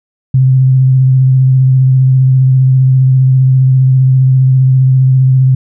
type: tone with vibrato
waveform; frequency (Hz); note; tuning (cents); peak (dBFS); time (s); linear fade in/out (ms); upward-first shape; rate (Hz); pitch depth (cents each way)
sine; 130.81; C3; 0; -4; 0.34-5.55; 5; sine; 15; 21
effects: none